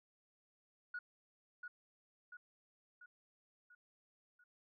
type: tone with echo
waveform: sine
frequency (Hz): 1456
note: F#6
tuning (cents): -28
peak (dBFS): -40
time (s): 0.94-0.99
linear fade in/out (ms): 5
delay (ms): 690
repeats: 5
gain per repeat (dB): -5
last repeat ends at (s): 4.44
effects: tanh soft clip ceiling -37 dBFS